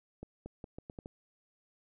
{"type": "accelerating click train", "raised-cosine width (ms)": 2, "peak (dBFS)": -30, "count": 7, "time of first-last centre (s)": [0.23, 1.059], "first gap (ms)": 230, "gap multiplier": 0.79, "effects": []}